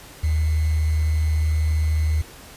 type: tone with sample-and-hold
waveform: sine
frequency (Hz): 77.78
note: D#2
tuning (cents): 0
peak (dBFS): -17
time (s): 0.23-2.22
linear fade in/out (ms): 10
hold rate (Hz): 2100
effects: pink hiss -43 dBFS RMS until 2.56 s + resampled to 32000 Hz